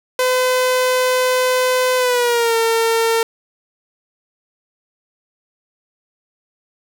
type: tone with pitch glide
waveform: sawtooth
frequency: 508 to 455.2 Hz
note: B4 to A#4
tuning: +49 to -41 cents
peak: -10 dBFS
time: 0.19-3.23 s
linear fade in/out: 2 ms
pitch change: -190 cents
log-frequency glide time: 1.97-2.56 s
effects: none